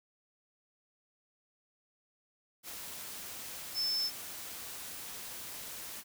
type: tone in noise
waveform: sine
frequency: 5274 Hz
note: E8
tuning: in tune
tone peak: -30 dBFS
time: 3.74-4.11 s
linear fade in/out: 50 ms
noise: white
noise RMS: -44 dBFS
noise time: 2.63-6.04 s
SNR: +11 dB
effects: none